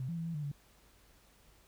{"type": "tone with pitch steps", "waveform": "sine", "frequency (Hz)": [129.4, 168.6, 165.3, 166.8, 149.1, 143.2], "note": ["C3", "E3", "E3", "E3", "D3", "D3"], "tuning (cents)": [-19, 39, 5, 21, 27, -43], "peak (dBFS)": -35, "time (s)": [0, 0.516], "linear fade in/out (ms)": 2, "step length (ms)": 86, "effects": ["added 50 Hz sine -68 dBFS peak until 1.67 s", "pink hiss -65 dBFS RMS until 1.67 s"]}